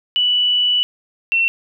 sine tone pair in turn, 2960 / 2708 Hz, F#7 / E7, 0 / +46 cents, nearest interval major second, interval 154 cents, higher first, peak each -13 dBFS, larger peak neither, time 0.16-0.83 / 1.32-1.48 s, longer first, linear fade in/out 0 ms, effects none

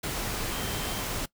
sine tone in noise, 3136 Hz, G7, in tune, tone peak -42 dBFS, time 0.51-1.02 s, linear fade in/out 10 ms, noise pink, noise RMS -32 dBFS, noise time 0.03-1.26 s, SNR -13 dB, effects noise-tail reverb RT60 0.1 s tail -20 dB re dry

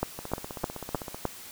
two click trains, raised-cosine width 1 ms, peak -22 / -12 dBFS, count 16 / 5, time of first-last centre 0.19-1.145 / 0.03-1.253 s, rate 15.7 / 3.27 Hz, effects white hiss -45 dBFS RMS until 1.51 s

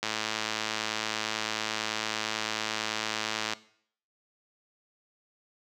click train, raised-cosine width 0.2 ms, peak -12 dBFS, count 383, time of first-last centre 0.03-3.535 s, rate 109 Hz, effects noise-tail reverb RT60 0.6 s tail -18 dB re dry + high-pass 150 Hz 12 dB/octave

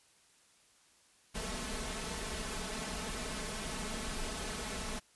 pink noise with comb filter, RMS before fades -39 dBFS, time 1.34-5 s, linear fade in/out 20 ms, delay 4.6 ms, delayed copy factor +0.7, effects white hiss -66 dBFS RMS until 5.15 s + resampled to 24000 Hz

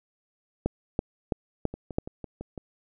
two click trains, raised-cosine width 2 ms, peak -11 / -23 dBFS, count 5 / 6, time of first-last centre 0.66-1.985 / 1.74-2.578 s, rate 3.02 / 5.97 Hz, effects none

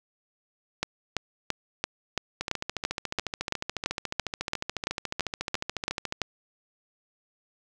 two click trains, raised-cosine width 0.2 ms, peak -9 / -13 dBFS, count 17 / 53, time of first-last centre 0.83-6.217 / 2.41-6.124 s, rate 2.97 / 14 Hz, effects none

